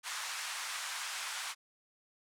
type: band-pass noise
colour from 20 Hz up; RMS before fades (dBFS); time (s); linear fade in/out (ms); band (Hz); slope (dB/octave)
pink; -40; 0.03-1.55; 50; 990 to 10000; 24
effects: none